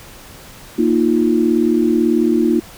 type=chord; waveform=sine; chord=Bb suspended fourth; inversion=none; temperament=equal; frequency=233.1 / 311.1 / 349.2 Hz; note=Bb3 / Eb4 / F4; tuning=0 / 0 / 0 cents; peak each=-16 dBFS; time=0.78-2.6 s; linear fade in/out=10 ms; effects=pink hiss -39 dBFS RMS until 2.77 s